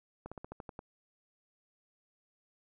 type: slowing click train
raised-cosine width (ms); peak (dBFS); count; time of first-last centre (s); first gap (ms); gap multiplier
1; -29; 8; 0.26-0.791; 56; 1.1
effects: none